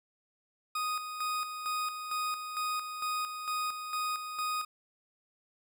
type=tone with tremolo; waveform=40% pulse; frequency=1244.5 Hz; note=D#6; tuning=in tune; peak=-30 dBFS; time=0.75-4.65 s; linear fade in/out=5 ms; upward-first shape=square; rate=2.2 Hz; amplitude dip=55%; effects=none